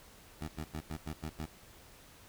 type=tone bursts; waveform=15% pulse; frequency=77.78 Hz; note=D#2; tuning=in tune; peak=-31 dBFS; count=7; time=0.41-1.456 s; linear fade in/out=5 ms; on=68 ms; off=95 ms; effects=pink hiss -57 dBFS RMS until 2.28 s